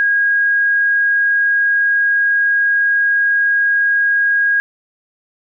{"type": "tone", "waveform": "sine", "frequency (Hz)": 1637, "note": "G#6", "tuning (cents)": -25, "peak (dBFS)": -11, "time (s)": [0, 4.6], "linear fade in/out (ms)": 0, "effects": []}